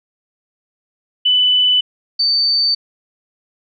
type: tone pair in turn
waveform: sine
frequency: 2992 / 4570 Hz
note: F#7 / D8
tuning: +19 / -48 cents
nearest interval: perfect fifth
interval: 733 cents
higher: second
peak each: -10 / -12 dBFS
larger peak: first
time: 1.25-1.81 / 2.19-2.75 s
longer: neither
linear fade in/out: 10 ms
effects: none

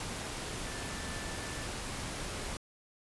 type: tone in noise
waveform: sine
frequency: 1757 Hz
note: A6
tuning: 3 cents flat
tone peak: -48 dBFS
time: 0.65-1.67 s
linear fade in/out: 2 ms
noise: pink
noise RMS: -39 dBFS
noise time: 0-2.57 s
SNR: -12 dB
effects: resampled to 24000 Hz

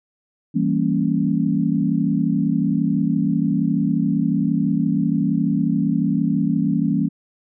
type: chord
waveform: sine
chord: E diminished seventh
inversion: none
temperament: equal with one note detuned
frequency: 164.81 / 196 / 230.7 / 277.2 Hz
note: E3 / G3 / Bb3 / Db4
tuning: 0 / 0 / -18 / 0 cents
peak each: -22 dBFS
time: 0.54-7.09 s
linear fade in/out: 20 ms
effects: none

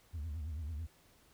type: tone with vibrato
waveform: sine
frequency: 77.78 Hz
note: D#2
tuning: in tune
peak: -35 dBFS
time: 0.13-0.87 s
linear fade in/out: 20 ms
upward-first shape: triangle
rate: 9.1 Hz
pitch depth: 190 cents each way
effects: tanh soft clip ceiling -37 dBFS + pink hiss -66 dBFS RMS until 1.33 s

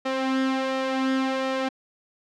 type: tone with flanger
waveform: sawtooth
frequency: 264.1 Hz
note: C4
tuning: 16 cents sharp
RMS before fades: -25 dBFS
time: 0.05-1.69 s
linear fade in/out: 10 ms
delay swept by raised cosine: 1.6 to 3.2 ms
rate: 1.4 Hz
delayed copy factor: +0.55
effects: low-pass 4000 Hz 12 dB/octave

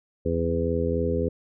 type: harmonic tone with a mistuned harmonic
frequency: 83.5 Hz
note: E2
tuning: 23 cents sharp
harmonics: 1 / 2 / 3 / 4 / 5 / 6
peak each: -28 / -31 / -30 / -34 / -28 / -28 dBFS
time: 0.25-1.29 s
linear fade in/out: 10 ms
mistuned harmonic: 1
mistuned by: -37 cents
effects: none

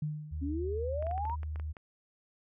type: tone with exponential decay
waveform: sine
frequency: 151.4 Hz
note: D#3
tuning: 47 cents flat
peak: -29 dBFS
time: 0.02-0.76 s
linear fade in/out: 5 ms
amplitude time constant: 160 ms
type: tone with pitch glide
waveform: sine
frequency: 77.1 to 76.61 Hz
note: D#2 to D#2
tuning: -15 to -26 cents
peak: -34 dBFS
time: 0.31-1.73 s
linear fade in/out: 20 ms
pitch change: -11 cents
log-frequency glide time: 1.34-1.46 s
type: exponential sweep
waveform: sine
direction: up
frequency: 264.8 to 993 Hz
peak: -33 dBFS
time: 0.41-1.36 s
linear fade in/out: 20 ms
type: clicks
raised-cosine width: 0.5 ms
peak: -33 dBFS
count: 10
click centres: 1.025 / 1.068 / 1.112 / 1.179 / 1.253 / 1.298 / 1.432 / 1.559 / 1.598 / 1.768 s
effects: none

